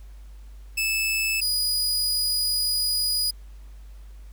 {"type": "tone pair in turn", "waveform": "sawtooth", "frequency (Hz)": [2620, 4927], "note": ["E7", "D#8"], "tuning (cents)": [-11, -18], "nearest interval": "major seventh", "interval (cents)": 1093, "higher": "second", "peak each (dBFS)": -19, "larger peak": "neither", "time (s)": [[0.77, 1.41], [1.41, 3.31]], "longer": "second", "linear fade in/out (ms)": 10, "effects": ["added 50 Hz sine -40 dBFS peak until 4.32 s", "pink hiss -60 dBFS RMS until 4.32 s"]}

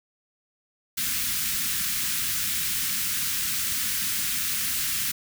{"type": "band-stop noise", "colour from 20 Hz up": "white", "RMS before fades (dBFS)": -27, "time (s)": [0.97, 5.12], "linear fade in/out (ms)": 10, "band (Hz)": [250, 1400], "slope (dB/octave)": 24, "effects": []}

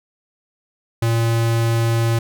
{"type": "tone", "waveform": "square", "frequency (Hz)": 115.2, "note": "A#2", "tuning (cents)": -20, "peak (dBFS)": -16, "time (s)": [1.02, 2.19], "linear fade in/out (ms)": 5, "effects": []}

